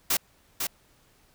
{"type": "noise with echo", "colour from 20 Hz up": "white", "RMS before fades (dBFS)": -24, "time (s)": [0.1, 0.17], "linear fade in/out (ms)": 5, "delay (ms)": 500, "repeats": 1, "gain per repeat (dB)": -5, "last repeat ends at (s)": 0.67, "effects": ["pink hiss -62 dBFS RMS until 1.34 s"]}